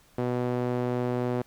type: tone with band-pass filter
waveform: sawtooth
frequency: 123.47 Hz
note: B2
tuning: in tune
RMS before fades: -28 dBFS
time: 0.18-1.42 s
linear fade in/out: 5 ms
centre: 430 Hz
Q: 0.93
effects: pink hiss -60 dBFS RMS until 1.46 s